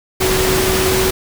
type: tone in noise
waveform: sine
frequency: 375.7 Hz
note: F#4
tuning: 26 cents sharp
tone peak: -16 dBFS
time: 0.2-1.11 s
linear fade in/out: 10 ms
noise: pink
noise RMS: -17 dBFS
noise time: 0.2-1.11 s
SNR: -2 dB
effects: none